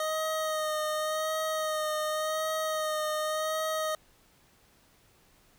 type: tone with vibrato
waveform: 25% pulse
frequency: 622.3 Hz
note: D#5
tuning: in tune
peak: -25 dBFS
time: 0-3.95 s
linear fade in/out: 2 ms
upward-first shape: sine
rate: 0.89 Hz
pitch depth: 24 cents each way
effects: pink hiss -63 dBFS RMS until 5.58 s